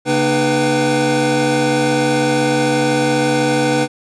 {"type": "tone cluster", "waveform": "square", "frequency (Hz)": [138.8, 234.7, 302.7, 493.7, 770], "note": ["C#3", "A#3", "D#4", "B4", "G5"], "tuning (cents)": [3, 12, -48, -1, -31], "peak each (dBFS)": [-23, -24, -19, -18, -23], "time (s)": [0.05, 3.88], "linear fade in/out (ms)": 50, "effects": ["resampled to 22050 Hz"]}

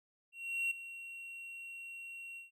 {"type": "tone with ADSR envelope", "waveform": "triangle", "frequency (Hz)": 2738, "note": "F7", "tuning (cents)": -35, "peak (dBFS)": -29, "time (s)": [0.32, 2.51], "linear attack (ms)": 390, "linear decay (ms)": 6, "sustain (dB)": -14, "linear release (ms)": 140, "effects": []}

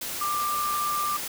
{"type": "tone in noise", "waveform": "sine", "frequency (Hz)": 1186, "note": "D6", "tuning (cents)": 17, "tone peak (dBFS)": -25, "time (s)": [0.21, 1.17], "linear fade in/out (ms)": 5, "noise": "white", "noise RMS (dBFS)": -33, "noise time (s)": [0.01, 1.28], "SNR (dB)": 5, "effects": []}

